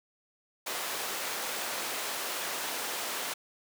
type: high-pass noise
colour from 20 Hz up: pink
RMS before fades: -35 dBFS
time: 0.66-3.34 s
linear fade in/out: 10 ms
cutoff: 540 Hz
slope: 12 dB/octave
effects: none